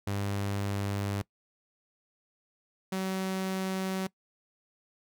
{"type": "tone pair in turn", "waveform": "sawtooth", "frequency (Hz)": [100.3, 189.34], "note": ["G2", "F#3"], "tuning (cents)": [40, 40], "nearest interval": "major seventh", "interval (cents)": 1100, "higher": "second", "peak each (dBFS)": -26, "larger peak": "neither", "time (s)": [[0.07, 1.22], [2.92, 4.07]], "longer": "neither", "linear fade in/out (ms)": 5, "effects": ["noise-tail reverb RT60 0.1 s tail -22 dB re dry"]}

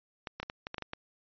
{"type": "clicks", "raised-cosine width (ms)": 0.3, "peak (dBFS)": -21, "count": 9, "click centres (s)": [0.272, 0.4, 0.43, 0.499, 0.669, 0.744, 0.782, 0.823, 0.934], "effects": ["resampled to 11025 Hz"]}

